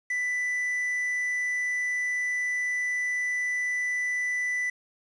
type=tone; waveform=triangle; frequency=1986 Hz; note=B6; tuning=9 cents sharp; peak=-24 dBFS; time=0.1-4.7 s; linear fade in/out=5 ms; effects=resampled to 24000 Hz + 9-bit